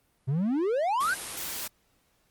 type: exponential sweep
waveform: triangle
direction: up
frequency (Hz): 124.4 to 1652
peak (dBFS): -22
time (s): 0.27-1.15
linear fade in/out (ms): 20
type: noise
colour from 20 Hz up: white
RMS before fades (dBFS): -35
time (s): 1-1.68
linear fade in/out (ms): 10
effects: pink hiss -69 dBFS RMS until 2.3 s + Opus 32 kbps